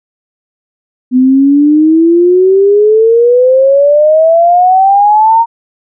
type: exponential sweep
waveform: sine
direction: up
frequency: 249.8 to 932.3 Hz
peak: -3 dBFS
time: 1.11-5.46 s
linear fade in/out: 50 ms
effects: none